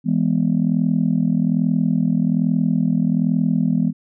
sine chord, E major, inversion none, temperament just, 164.81 / 206 / 247.2 Hz, E3 / G#3 / B3, 0 / -14 / +2 cents, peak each -19 dBFS, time 0.04-3.93 s, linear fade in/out 50 ms, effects tanh soft clip ceiling -7 dBFS

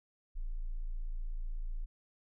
sine tone, 28.04 Hz, A0, 34 cents sharp, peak -34 dBFS, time 0.35-1.86 s, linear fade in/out 20 ms, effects none

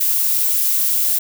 violet noise, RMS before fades -17 dBFS, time 0-1.19 s, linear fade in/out 10 ms, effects none

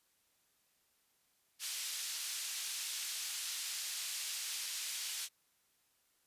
pink band-pass noise, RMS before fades -41 dBFS, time 1.59-5.29 s, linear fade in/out 50 ms, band 3500 to 11000 Hz, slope 12 dB/octave, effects white hiss -75 dBFS RMS until 6.26 s + resampled to 32000 Hz

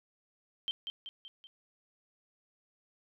sine tone with echo, 3136 Hz, G7, in tune, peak -31 dBFS, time 0.68-0.71 s, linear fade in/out 0 ms, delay 190 ms, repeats 4, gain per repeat -5 dB, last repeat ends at 1.47 s, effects none

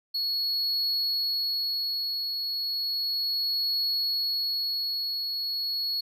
triangle tone with tremolo, 4355 Hz, C#8, 31 cents flat, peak -23 dBFS, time 0.14-6.01 s, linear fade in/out 10 ms, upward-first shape triangle, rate 0.34 Hz, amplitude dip 40%, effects none

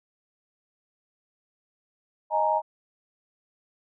sine chord, D# suspended fourth, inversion none, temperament equal with one note detuned, 622.3 / 836.4 / 932.3 Hz, D#5 / G#5 / A#5, 0 / +12 / 0 cents, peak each -26 / -26 / -24 dBFS, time 2.3-2.62 s, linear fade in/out 50 ms, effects none

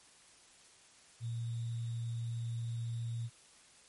sine tone with sample-and-hold, 116.54 Hz, A#2, in tune, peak -35 dBFS, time 1.2-3.3 s, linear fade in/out 50 ms, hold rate 3675 Hz, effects white hiss -61 dBFS RMS until 3.88 s + MP3 48 kbps

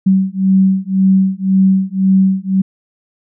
sine beating tone pair, 190 / 191.9 Hz, F#3 / G3, +46 / -37 cents, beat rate 1.9 Hz, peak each -12 dBFS, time 0.06-2.62 s, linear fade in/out 10 ms, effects none

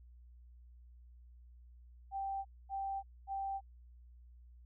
sine tone bursts, 783 Hz, G5, 2 cents flat, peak -36 dBFS, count 3, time 2.11-3.61 s, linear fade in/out 50 ms, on 340 ms, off 240 ms, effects added 60 Hz sine -55 dBFS peak until 4.65 s

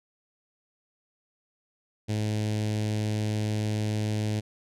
sawtooth tone with notch filter, 106.8 Hz, G#2, 49 cents sharp, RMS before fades -28 dBFS, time 2.08-4.41 s, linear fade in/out 20 ms, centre 1200 Hz, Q 0.73, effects low-pass 9000 Hz 12 dB/octave

